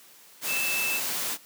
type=tone in noise; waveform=sine; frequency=2637 Hz; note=E7; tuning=in tune; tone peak=-27 dBFS; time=0.46-1.01 s; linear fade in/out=50 ms; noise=white; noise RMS=-30 dBFS; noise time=0.41-1.38 s; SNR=0 dB; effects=white hiss -53 dBFS RMS until 1.45 s + high-pass 150 Hz 12 dB/octave